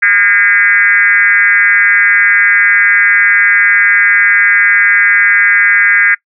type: tone with frequency modulation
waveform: sine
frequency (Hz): 1829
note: A#6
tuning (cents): -33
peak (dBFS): -5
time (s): 0.02-6.15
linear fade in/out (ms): 10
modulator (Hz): 202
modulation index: 1.7
effects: noise-tail reverb RT60 0.1 s tail -23 dB re dry